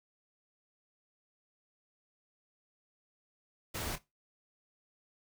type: noise with echo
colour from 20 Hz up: pink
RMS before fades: -38 dBFS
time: 3.74-3.96 s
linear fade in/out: 10 ms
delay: 26 ms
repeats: 1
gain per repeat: -11 dB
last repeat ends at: 3.986 s
effects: noise-tail reverb RT60 0.2 s tail -17 dB re dry